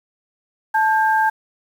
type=tone pair together; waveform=sine; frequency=874.8 / 1597 Hz; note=A5 / G6; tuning=-10 / +32 cents; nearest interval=minor seventh; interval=1042 cents; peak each=-15 / -19 dBFS; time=0.74-1.3 s; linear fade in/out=10 ms; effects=7-bit